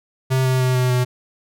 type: tone with pitch steps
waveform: square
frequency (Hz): 130.81 / 129.38 / 127.97 / 126.57 / 125.19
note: C3 / C3 / C3 / B2 / B2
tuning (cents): 0 / -19 / -38 / +43 / +24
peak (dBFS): -16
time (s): 0.3-1.05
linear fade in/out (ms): 20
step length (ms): 150
effects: none